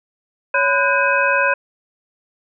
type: tone cluster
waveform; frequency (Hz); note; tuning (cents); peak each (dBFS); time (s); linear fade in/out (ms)
sine; 559 / 1005 / 1475 / 1595 / 2530; C#5 / B5 / F#6 / G6 / D#7; +14 / +30 / -6 / +30 / +28; -20; 0.54-1.54; 5
effects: none